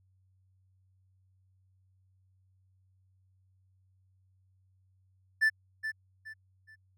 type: tone with echo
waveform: triangle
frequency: 1760 Hz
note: A6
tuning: in tune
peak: -20 dBFS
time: 5.41-5.5 s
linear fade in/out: 20 ms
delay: 420 ms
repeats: 3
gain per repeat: -10 dB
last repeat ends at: 6.76 s
effects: added 94 Hz sine -65 dBFS peak until 6.97 s